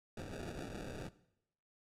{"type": "noise with sample-and-hold", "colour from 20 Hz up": "blue", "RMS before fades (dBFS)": -45, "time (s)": [0.17, 1.09], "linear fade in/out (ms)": 2, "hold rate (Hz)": 1050, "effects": ["noise-tail reverb RT60 0.8 s tail -18 dB re dry", "low-pass 10000 Hz 12 dB/octave"]}